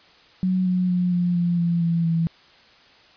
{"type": "tone with pitch steps", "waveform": "sine", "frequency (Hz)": [185.1, 182.13, 179.21, 176.33, 173.5, 170.72, 167.98, 165.29], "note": ["F#3", "F#3", "F3", "F3", "F3", "F3", "E3", "E3"], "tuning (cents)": [1, -27, 45, 17, -11, -39, 33, 5], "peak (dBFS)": -18, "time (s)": [0.43, 2.27], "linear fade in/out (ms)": 0, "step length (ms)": 230, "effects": ["white hiss -52 dBFS RMS until 3.16 s", "resampled to 11025 Hz"]}